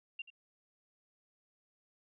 sine tone with echo, 2772 Hz, F7, 14 cents flat, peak -38 dBFS, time 0.19-0.22 s, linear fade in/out 5 ms, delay 83 ms, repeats 1, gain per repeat -14 dB, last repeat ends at 0.303 s, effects none

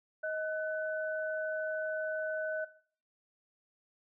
sine tone pair together, 628 / 1501 Hz, D#5 / F#6, +16 / +24 cents, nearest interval octave + minor third, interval 1508 cents, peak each -35 / -36 dBFS, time 0.23-2.65 s, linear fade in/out 10 ms, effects noise-tail reverb RT60 0.5 s tail -18 dB re dry

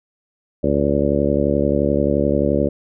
harmonic tone, 71.5 Hz, D2, 46 cents flat, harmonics 1 / 2 / 3 / 4 / 5 / 6 / 7 / 8, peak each -25 / -25 / -22 / -22 / -23 / -25 / -23 / -22 dBFS, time 0.63-2.69 s, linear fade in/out 10 ms, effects none

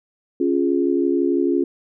sine chord, Db major, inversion none, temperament equal, 277.2 / 349.2 / 415.3 Hz, Db4 / F4 / Ab4, 0 / 0 / 0 cents, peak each -20 / -19 / -24 dBFS, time 0.4-1.64 s, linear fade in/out 5 ms, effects none

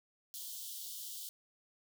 white high-pass noise, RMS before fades -45 dBFS, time 0.34-1.29 s, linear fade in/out 0 ms, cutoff 3000 Hz, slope 96 dB/octave, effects none

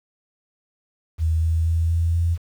sine tone with pitch steps, 80.5 / 81.53 / 82.57 / 83.63 / 84.7 Hz, E2 / E2 / E2 / E2 / E2, -41 / -19 / +3 / +26 / +48 cents, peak -17 dBFS, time 1.18-2.38 s, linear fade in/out 50 ms, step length 240 ms, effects 8-bit

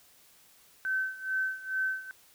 sine tone with tremolo, 1535 Hz, G6, 37 cents flat, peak -26 dBFS, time 0.85-2.11 s, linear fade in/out 0 ms, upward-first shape sine, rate 2.3 Hz, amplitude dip 85%, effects white hiss -60 dBFS RMS until 2.34 s

